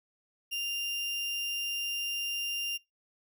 35% pulse tone, 2794 Hz, F7, in tune, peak -30 dBFS, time 0.51-2.78 s, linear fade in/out 20 ms, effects noise-tail reverb RT60 0.2 s tail -24 dB re dry

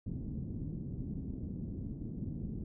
white low-pass noise, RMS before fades -40 dBFS, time 0.06-2.64 s, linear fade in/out 5 ms, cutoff 250 Hz, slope 24 dB/octave, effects none

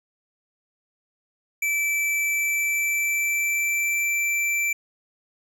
square tone with pitch glide, 2320 to 2340 Hz, D7 to D7, -22 to -7 cents, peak -22 dBFS, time 1.62-4.73 s, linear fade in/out 5 ms, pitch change +15 cents, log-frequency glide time 2.22-4.09 s, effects none

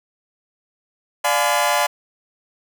sawtooth chord, D diminished seventh, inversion none, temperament just, 587.3 / 704.8 / 845.8 / 1014.9 Hz, D5 / F5 / Ab5 / Cb6, 0 / +16 / +31 / +47 cents, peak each -18 dBFS, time 1.24-1.87 s, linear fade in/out 10 ms, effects none

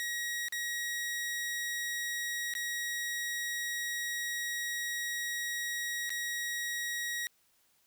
sawtooth tone with dropouts, 1900 Hz, A#6, 33 cents sharp, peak -30 dBFS, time 0-7.27 s, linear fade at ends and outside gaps 0 ms, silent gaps 0.484-0.524 / 2.538-2.551 / 6.094-6.103 s, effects white hiss -70 dBFS RMS until 7.86 s

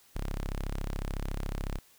sawtooth tone, 33.92 Hz, C#1, 37 cents flat, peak -28 dBFS, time 0.15-1.79 s, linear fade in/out 10 ms, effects white hiss -61 dBFS RMS until 1.98 s

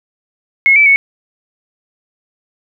sine tone with pitch steps, 2174 / 2313 / 2213 Hz, C#7 / D7 / C#7, -34 / -27 / -3 cents, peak -5 dBFS, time 0.66-0.96 s, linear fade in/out 0 ms, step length 100 ms, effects none

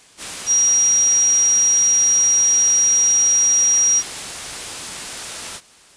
sine tone in noise, 5720 Hz, F8, 41 cents sharp, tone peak -12 dBFS, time 0.46-4.03 s, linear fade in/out 50 ms, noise white, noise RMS -29 dBFS, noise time 0.17-5.61 s, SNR +14 dB, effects white hiss -48 dBFS RMS until 5.96 s + resampled to 22050 Hz

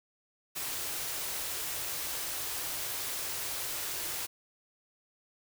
white band-stop noise, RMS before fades -36 dBFS, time 0.55-4.27 s, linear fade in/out 20 ms, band 170 to 270 Hz, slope 96 dB/octave, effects none

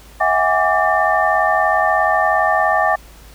sine tone cluster, 645 / 737 / 814 / 1164 / 1796 Hz, E5 / F#5 / G#5 / D6 / A6, -38 / -7 / -35 / -16 / +35 cents, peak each -19 dBFS, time 0.2-2.96 s, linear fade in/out 10 ms, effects added 53 Hz sine -41 dBFS peak until 3.34 s + pink hiss -45 dBFS RMS until 3.34 s

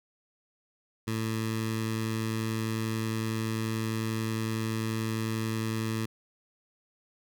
15% pulse tone with notch filter, 111.2 Hz, A2, 19 cents sharp, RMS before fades -31 dBFS, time 1.07-6.06 s, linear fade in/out 10 ms, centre 650 Hz, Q 0.87, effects none

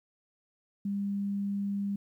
sine tone, 200.2 Hz, G3, 37 cents sharp, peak -29 dBFS, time 0.85-1.96 s, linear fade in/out 5 ms, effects 11-bit

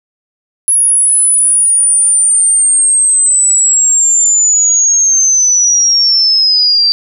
sine linear sweep, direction down, 10548 to 4656 Hz, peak -6 dBFS, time 0.68-6.92 s, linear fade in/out 0 ms, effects none

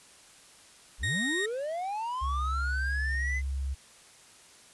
triangle linear sweep, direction up, 31.61 to 2060 Hz, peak -29 dBFS, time 0.98-3.42 s, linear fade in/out 50 ms
35% pulse tone, 1862 Hz, A#6, 2 cents flat, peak -27 dBFS, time 1.03-1.46 s, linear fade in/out 5 ms
sine tone with pitch glide, 67.4 to 67.91 Hz, C#2 to C#2, -48 to -35 cents, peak -29 dBFS, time 2.21-3.75 s, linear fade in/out 20 ms, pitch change +13 cents, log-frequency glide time 2.43-3.59 s
effects white hiss -55 dBFS RMS until 4.73 s + resampled to 24000 Hz

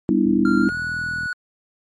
sine chord, E minor seventh, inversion first, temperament just, 197.78 / 247.2 / 296.7 / 329.6 Hz, G3 / B3 / D4 / E4, +16 / +2 / +18 / 0 cents, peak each -20 dBFS, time 0.09-0.69 s, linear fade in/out 0 ms
click train, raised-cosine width 5 ms, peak -22 dBFS, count 42, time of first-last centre 0.26-1.258 s, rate 41.1 Hz
triangle tone with pitch glide, 1387 to 1469.5 Hz, F6 to F#6, -12 to -12 cents, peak -21 dBFS, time 0.45-1.33 s, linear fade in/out 2 ms, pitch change +100 cents, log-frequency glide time 0.61-0.76 s
effects high-pass 80 Hz 12 dB/octave + MP3 48 kbps

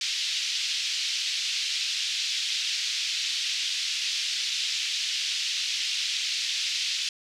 pink band-pass noise, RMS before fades -29 dBFS, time 0.01-7.09 s, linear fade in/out 2 ms, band 2800 to 5600 Hz, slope 24 dB/octave, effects none

